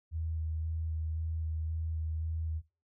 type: tone with vibrato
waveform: sine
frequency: 80 Hz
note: D#2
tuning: 49 cents sharp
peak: -32 dBFS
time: 0.11-2.62 s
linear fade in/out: 50 ms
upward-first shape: square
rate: 1.9 Hz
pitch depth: 13 cents each way
effects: noise-tail reverb RT60 0.3 s tail -20 dB re dry